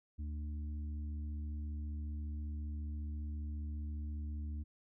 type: harmonic tone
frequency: 74.7 Hz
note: D2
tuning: 30 cents sharp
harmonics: 1 / 3 / 4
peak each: -38 / -51 / -56 dBFS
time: 0.18-4.64 s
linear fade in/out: 20 ms
effects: none